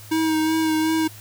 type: tone with vibrato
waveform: square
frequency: 316.9 Hz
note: D#4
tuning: 32 cents sharp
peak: -19 dBFS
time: 0.11-1.08 s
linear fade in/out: 10 ms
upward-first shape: sine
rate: 2.7 Hz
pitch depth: 22 cents each way
effects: added 105 Hz sine -42 dBFS peak until 1.2 s + white hiss -44 dBFS RMS until 1.2 s

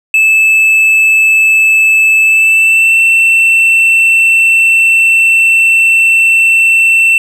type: tone with pitch glide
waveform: triangle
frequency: 2621 to 2685 Hz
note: E7 to E7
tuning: -11 to +31 cents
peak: -3 dBFS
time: 0.14-7.18 s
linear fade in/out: 2 ms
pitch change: +42 cents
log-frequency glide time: 2.21-3 s
effects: none

